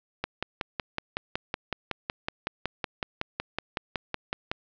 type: click train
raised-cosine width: 0.3 ms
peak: -12 dBFS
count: 24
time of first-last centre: 0.24-4.515 s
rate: 5.38 Hz
effects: low-pass 5000 Hz 12 dB/octave